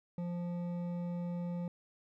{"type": "tone with hard clipping", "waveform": "sine", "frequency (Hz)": 174.61, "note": "F3", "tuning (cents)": 0, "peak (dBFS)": -37, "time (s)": [0.18, 1.68], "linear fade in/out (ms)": 2, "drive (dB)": 9, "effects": []}